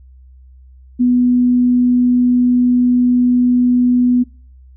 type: tone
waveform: sine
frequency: 246.9 Hz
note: B3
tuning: in tune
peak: -9 dBFS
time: 0.99-4.24 s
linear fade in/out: 20 ms
effects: noise-tail reverb RT60 0.4 s tail -23 dB re dry + added 64 Hz sine -39 dBFS peak until 4.76 s